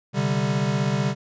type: chord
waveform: square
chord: C suspended second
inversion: none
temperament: equal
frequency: 130.81 / 146.83 / 196 Hz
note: C3 / D3 / G3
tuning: 0 / 0 / 0 cents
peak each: -26 dBFS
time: 0.13-1.15 s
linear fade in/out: 50 ms
effects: resampled to 16000 Hz